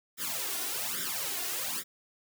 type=noise with flanger; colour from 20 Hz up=white; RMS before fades=-34 dBFS; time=0.17-1.84 s; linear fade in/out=50 ms; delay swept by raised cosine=0.56 to 2.86 ms; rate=1.2 Hz; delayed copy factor=+1; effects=high-pass 150 Hz 12 dB/octave